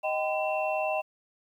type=tone cluster; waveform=sine; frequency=624 / 774 / 1014 / 2699 Hz; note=D#5 / G5 / B5 / E7; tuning=+5 / -22 / +45 / +40 cents; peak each=-29 / -31 / -37 / -34 dBFS; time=0.03-1.02 s; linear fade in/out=20 ms; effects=10-bit